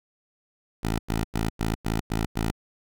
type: tone bursts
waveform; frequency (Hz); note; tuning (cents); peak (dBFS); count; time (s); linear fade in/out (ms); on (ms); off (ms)
10% pulse; 55; A1; 0; -16; 7; 0.83-2.514; 10; 160; 94
effects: none